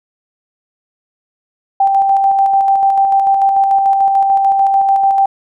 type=tone with tremolo; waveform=sine; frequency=784 Hz; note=G5; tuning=in tune; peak=-7 dBFS; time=1.8-5.26 s; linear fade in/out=5 ms; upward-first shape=square; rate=6.8 Hz; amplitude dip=30%; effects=none